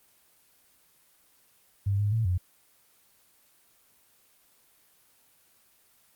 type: tone with pitch steps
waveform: sine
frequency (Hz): 99.5 / 103.1 / 112.4 / 90.3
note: G2 / G#2 / A2 / F#2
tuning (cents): +26 / -12 / +37 / -42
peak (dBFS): -23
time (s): 1.86-2.38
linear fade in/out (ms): 10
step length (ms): 130
effects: white hiss -63 dBFS RMS until 6.15 s + Opus 24 kbps